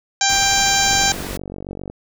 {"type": "harmonic tone", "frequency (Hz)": 789, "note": "G5", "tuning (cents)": 11, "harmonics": [1, 2, 3, 4, 5, 6, 7, 8, 9], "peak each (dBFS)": [-20, -22, -25, -26, -23, -26, -24, -22, -22], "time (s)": [0.21, 1.12], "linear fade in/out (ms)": 2}
{"type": "noise", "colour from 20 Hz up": "pink", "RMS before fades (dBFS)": -29, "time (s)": [0.29, 1.37], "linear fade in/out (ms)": 2}
{"type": "click train", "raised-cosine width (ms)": 2, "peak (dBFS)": -17, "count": 48, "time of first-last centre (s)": [0.91, 1.899], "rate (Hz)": 47.5}
{"effects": []}